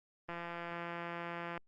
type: click train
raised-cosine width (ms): 0.5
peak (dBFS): -27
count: 221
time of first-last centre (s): 0.29-1.577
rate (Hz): 171
effects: Opus 24 kbps